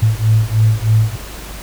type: beating tone pair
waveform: sine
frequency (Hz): 108.3 / 111.5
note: A2 / A2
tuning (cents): -27 / +23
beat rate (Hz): 3.2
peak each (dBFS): -13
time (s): 0.02-1.16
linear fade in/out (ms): 10
effects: added 50 Hz sine -31 dBFS peak until 1.62 s + pink hiss -32 dBFS RMS until 1.62 s